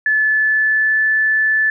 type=tone with pitch glide; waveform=sine; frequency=1731 to 1745.1 Hz; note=A6 to A6; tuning=-29 to -15 cents; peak=-12 dBFS; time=0.06-1.7 s; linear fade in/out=2 ms; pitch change=+14 cents; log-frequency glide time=0.18-1.06 s; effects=none